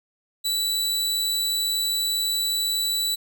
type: tone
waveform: sawtooth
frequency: 3951 Hz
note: B7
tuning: in tune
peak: -19 dBFS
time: 0.44-3.16 s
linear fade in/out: 20 ms
effects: none